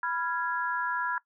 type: chord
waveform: sine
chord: F diminished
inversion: second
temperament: equal with one note detuned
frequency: 987.8 / 1384.1 / 1661.2 Hz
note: Cb6 / F6 / Ab6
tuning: 0 / -16 / 0 cents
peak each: -32 dBFS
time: 0.03-1.18 s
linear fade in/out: 2 ms
effects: noise-tail reverb RT60 0.1 s tail -20 dB re dry